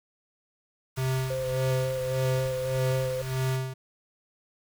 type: band-stop noise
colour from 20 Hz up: pink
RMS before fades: -43 dBFS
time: 0.96-3.57 s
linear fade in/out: 10 ms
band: 130 to 970 Hz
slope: 96 dB/octave
type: tone with tremolo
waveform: square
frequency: 130.81 Hz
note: C3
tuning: in tune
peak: -25 dBFS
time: 0.97-3.74 s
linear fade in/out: 10 ms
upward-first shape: sine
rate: 1.7 Hz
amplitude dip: 75%
type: tone with vibrato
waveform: sine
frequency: 519 Hz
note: C5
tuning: 14 cents flat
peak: -28 dBFS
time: 1.3-3.22 s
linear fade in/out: 5 ms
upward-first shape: square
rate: 3.7 Hz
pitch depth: 15 cents each way
effects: none